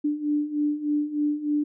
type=beating tone pair; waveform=sine; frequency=293.7 / 297 Hz; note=D4 / D4; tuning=0 / +20 cents; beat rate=3.3 Hz; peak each=-28 / -24 dBFS; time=0.04-1.64 s; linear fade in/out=10 ms; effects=none